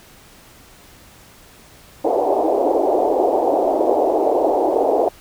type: band-pass noise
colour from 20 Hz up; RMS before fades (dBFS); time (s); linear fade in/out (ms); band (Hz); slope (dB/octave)
white; -17; 2.04-5.09; 10; 300 to 790; 48
effects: pink hiss -46 dBFS RMS until 5.2 s